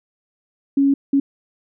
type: tone bursts at uneven times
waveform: sine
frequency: 277.2 Hz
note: C#4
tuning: in tune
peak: -12 dBFS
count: 2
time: 0.77-0.94 / 1.13-1.2 s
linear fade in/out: 5 ms
effects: none